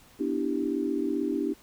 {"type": "chord", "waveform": "sine", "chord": "E minor seventh", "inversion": "second", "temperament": "equal", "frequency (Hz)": [246.9, 293.7, 329.6, 392], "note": ["B3", "D4", "E4", "G4"], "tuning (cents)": [0, 0, 0, 0], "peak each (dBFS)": [-33, -29, -32, -32], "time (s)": [0.19, 1.54], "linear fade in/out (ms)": 20, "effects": ["pink hiss -56 dBFS RMS until 1.62 s"]}